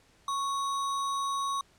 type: tone with sample-and-hold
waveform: sine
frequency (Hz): 1106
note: C#6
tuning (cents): -4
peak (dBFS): -28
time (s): 0.28-1.61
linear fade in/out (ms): 2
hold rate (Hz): 4900
effects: pink hiss -63 dBFS RMS until 1.78 s + low-pass 9000 Hz 12 dB/octave